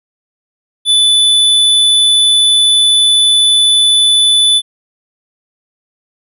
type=tone; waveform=square; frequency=3488 Hz; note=A7; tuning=16 cents flat; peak=-7 dBFS; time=0.85-4.62 s; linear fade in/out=50 ms; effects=resampled to 32000 Hz